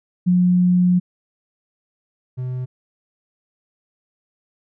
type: tone pair in turn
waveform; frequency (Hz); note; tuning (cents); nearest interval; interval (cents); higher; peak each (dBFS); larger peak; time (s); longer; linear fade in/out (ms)
sine / triangle; 179.5 / 126.93; F3 / B2; +48 / +48; tritone; 600; first; -12 / -21; first; 0.26-1 / 2.37-2.66; first; 20
effects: none